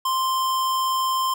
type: tone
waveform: square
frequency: 1046 Hz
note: C6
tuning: 1 cent flat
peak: -21 dBFS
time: 0.05-1.34 s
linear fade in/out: 5 ms
effects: none